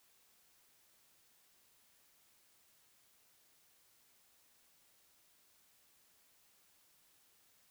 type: silence
effects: white hiss -70 dBFS RMS until 7.7 s